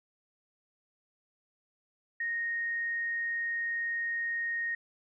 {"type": "tone", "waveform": "sine", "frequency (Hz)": 1861, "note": "A#6", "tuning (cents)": -3, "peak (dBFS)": -30, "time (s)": [2.2, 4.75], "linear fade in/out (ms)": 5, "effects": []}